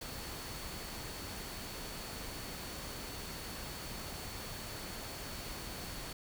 sine tone in noise, 4440 Hz, C#8, 2 cents sharp, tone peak -52 dBFS, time 0.01-6.13 s, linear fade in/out 5 ms, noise pink, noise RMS -44 dBFS, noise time 0.01-6.13 s, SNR -11 dB, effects none

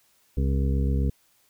harmonic tone, 67.8 Hz, C#2, 38 cents flat, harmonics 1 / 2 / 3 / 4 / 6 / 7, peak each -22 / -28 / -32 / -34 / -38 / -39 dBFS, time 0.37-1.1 s, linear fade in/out 5 ms, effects white hiss -64 dBFS RMS until 1.49 s

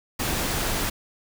pink noise, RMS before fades -26 dBFS, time 0.19-0.9 s, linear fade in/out 10 ms, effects none

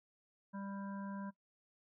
harmonic tone, 197.7 Hz, G3, 15 cents sharp, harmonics 1 / 3 / 5 / 7 / 8, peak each -42 / -54 / -51 / -62 / -57 dBFS, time 0.53-1.31 s, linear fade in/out 20 ms, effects noise-tail reverb RT60 0.1 s tail -19 dB re dry

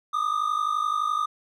triangle tone pair together, 1194 / 1245.7 Hz, D6 / D#6, +28 / +2 cents, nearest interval minor second, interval 74 cents, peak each -24 dBFS, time 0.13-1.26 s, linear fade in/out 10 ms, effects none

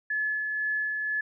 sine tone with tremolo, 1716 Hz, A6, 44 cents flat, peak -25 dBFS, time 0.1-1.21 s, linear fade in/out 5 ms, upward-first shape sine, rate 2 Hz, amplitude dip 30%, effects none

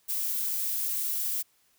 violet noise, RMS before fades -30 dBFS, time 0.08-1.43 s, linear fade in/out 20 ms, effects white hiss -67 dBFS RMS until 1.78 s

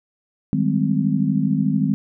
sine chord, Ab major seventh, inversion second, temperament just, 155.74 / 194.67 / 207.7 / 259.6 Hz, Eb3 / G3 / Ab3 / C4, +2 / -12 / 0 / -13 cents, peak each -22 dBFS, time 0.53-1.94 s, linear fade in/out 0 ms, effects none

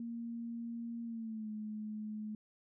sine tone with pitch glide, 233.1 to 213.8 Hz, A#3 to A3, 0 to -49 cents, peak -39 dBFS, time 0-2.35 s, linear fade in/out 2 ms, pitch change -149 cents, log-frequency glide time 1.04-1.5 s, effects none

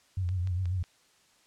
sine tone with vibrato, 90.9 Hz, F#2, 30 cents flat, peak -27 dBFS, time 0.17-0.83 s, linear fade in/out 5 ms, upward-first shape sine, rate 7.4 Hz, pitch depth 76 cents each way
click train, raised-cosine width 0.2 ms, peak -32 dBFS, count 4, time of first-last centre 0.29-0.839 s, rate 5.46 Hz
effects white hiss -64 dBFS RMS until 1.46 s + low-pass 8000 Hz 12 dB/octave

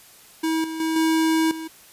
square tone with level steps, 321.3 Hz, E4, 44 cents flat, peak -21 / -29 / -22 / -18 / -31 dBFS, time 0.43-1.68 s, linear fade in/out 10 ms, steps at 0.64 / 0.8 / 0.96 / 1.51 s, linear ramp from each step 2 ms, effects white hiss -49 dBFS RMS until 1.92 s + resampled to 32000 Hz

